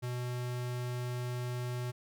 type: tone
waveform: square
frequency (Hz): 123.47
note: B2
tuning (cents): 0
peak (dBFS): -35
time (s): 0.02-1.92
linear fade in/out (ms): 20
effects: none